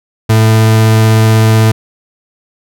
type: tone with vibrato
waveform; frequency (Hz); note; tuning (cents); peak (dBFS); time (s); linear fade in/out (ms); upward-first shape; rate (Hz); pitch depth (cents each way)
40% pulse; 110.5; A2; +8; -4; 0.29-1.72; 10; triangle; 16; 10
effects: none